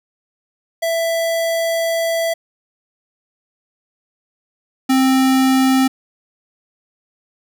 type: tone pair in turn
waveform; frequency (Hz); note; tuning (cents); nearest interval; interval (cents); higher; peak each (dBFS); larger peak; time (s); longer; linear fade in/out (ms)
square; 663 / 263.1; E5 / C4; +10 / +10; octave + major third; 1600; first; -17 / -12; second; 0.82-2.34 / 4.89-5.88; first; 10
effects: none